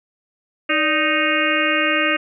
harmonic tone with a mistuned harmonic, 310.9 Hz, D#4, 1 cent flat, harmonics 1 / 2 / 4 / 5 / 6 / 7 / 8 / 9, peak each -24 / -24 / -24 / -24 / -24 / -24 / -24 / -24 dBFS, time 0.69-2.17 s, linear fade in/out 10 ms, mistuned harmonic 2, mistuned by -95 cents, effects none

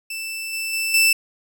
sawtooth tone with level steps, 2654 Hz, E7, 11 cents sharp, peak -24 / -21 / -18 / -10 dBFS, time 0.1-1.13 s, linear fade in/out 5 ms, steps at 0.53 / 0.73 / 0.94 s, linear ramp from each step 2 ms, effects none

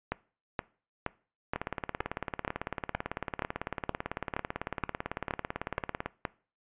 two click trains, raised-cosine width 0.5 ms, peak -17 / -15 dBFS, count 82 / 14, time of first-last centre 1.56-6.06 / 0.12-6.252 s, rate 18 / 2.12 Hz, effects noise-tail reverb RT60 0.4 s tail -21 dB re dry + resampled to 8000 Hz

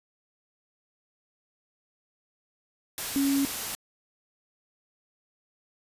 sine tone in noise, 277.2 Hz, C#4, in tune, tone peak -22 dBFS, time 3.16-3.45 s, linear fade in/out 0 ms, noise white, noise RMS -33 dBFS, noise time 2.98-3.75 s, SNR +8 dB, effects resampled to 32000 Hz

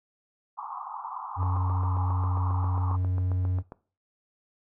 white band-pass noise, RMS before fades -37 dBFS, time 0.57-2.97 s, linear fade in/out 20 ms, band 790 to 1200 Hz, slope 96 dB/octave
triangle tone, 91.6 Hz, F#2, 17 cents flat, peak -22 dBFS, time 1.36-3.63 s, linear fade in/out 50 ms
click train, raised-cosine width 1 ms, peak -26 dBFS, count 18, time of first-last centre 1.43-3.721 s, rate 7.42 Hz
effects noise-tail reverb RT60 0.4 s tail -20 dB re dry

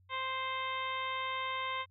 harmonic tone, 523.3 Hz, C5, in tune, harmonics 1 / 2 / 3 / 4 / 5 / 6 / 7, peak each -46 / -36 / -47 / -40 / -47 / -45 / -46 dBFS, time 0.09-1.86 s, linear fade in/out 50 ms, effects added 92 Hz sine -62 dBFS peak until 1.9 s

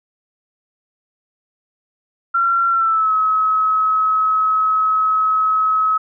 sine tone with pitch glide, 1367 to 1282.8 Hz, F6 to E6, -37 to -48 cents, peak -13 dBFS, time 2.34-5.98 s, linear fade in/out 10 ms, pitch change -111 cents, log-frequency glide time 2.69-3.13 s, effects none

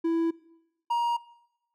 triangle tone pair in turn, 330.9 / 944.9 Hz, E4 / A#5, +7 / +23 cents, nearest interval octave + tritone, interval 1816 cents, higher second, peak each -21 dBFS, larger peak neither, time 0.04-0.31 / 0.9-1.17 s, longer neither, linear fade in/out 10 ms, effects noise-tail reverb RT60 0.9 s tail -21 dB re dry

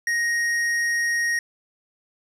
triangle tone with hard clipping, 1873 Hz, A#6, 8 cents sharp, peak -22 dBFS, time 0.07-1.39 s, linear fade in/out 2 ms, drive 13 dB, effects none

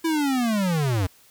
square linear sweep, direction down, 333.3 to 86.6 Hz, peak -21 dBFS, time 0.04-1.07 s, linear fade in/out 10 ms, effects white hiss -55 dBFS RMS until 1.3 s

